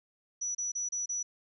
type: tone bursts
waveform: sine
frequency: 5900 Hz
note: F#8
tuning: 6 cents flat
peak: -31 dBFS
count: 5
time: 0.41-1.23 s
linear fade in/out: 10 ms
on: 140 ms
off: 30 ms
effects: none